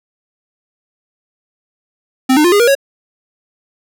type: tone with pitch steps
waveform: square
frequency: 260.6 / 302.8 / 351.9 / 408.9 / 475.2 / 552.2 Hz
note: C4 / D#4 / F4 / G#4 / A#4 / C#5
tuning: -7 / -47 / +13 / -27 / +33 / -7 cents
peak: -8 dBFS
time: 2.29-2.752 s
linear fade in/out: 10 ms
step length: 77 ms
effects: none